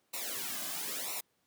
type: noise with flanger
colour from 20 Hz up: white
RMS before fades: -38 dBFS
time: 0.13-1.21 s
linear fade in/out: 10 ms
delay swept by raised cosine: 0.61 to 2.21 ms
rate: 1 Hz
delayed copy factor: -0.95
effects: pink hiss -75 dBFS RMS until 1.46 s + high-pass 150 Hz 12 dB/octave